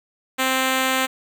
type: tone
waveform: 5% pulse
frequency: 261.6 Hz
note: C4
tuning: in tune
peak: -7 dBFS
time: 0.38-1.07 s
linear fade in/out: 20 ms
effects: none